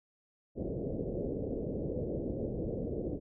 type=low-pass noise; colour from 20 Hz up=white; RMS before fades=-36 dBFS; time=0.55-3.2 s; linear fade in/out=50 ms; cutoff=540 Hz; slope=48 dB/octave; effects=none